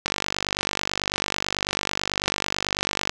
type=click train; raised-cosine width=0.2 ms; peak=-5 dBFS; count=150; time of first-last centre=0.06-3.095 s; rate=49.1 Hz; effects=none